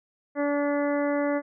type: harmonic tone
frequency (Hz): 288.1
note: D4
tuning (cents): -33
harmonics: 1 / 2 / 3 / 4 / 5 / 6 / 7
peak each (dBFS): -26 / -26 / -36 / -37 / -39 / -39 / -39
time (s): 0.35-1.42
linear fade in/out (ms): 50
effects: none